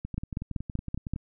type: two click trains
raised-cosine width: 5 ms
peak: -17 / -22 dBFS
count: 6 / 13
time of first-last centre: 0.18-1.136 / 0.05-1.161 s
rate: 5.23 / 10.8 Hz
effects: none